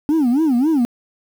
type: tone with vibrato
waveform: sine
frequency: 277.8 Hz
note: C#4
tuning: 4 cents sharp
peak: -10 dBFS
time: 0.09-0.85 s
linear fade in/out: 0 ms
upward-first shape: sine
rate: 3.7 Hz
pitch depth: 280 cents each way
effects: tanh soft clip ceiling -12 dBFS + 7-bit